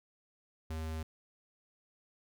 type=tone; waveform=square; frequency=79.6 Hz; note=D#2; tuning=40 cents sharp; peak=-37 dBFS; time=0.7-1.03 s; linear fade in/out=5 ms; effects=none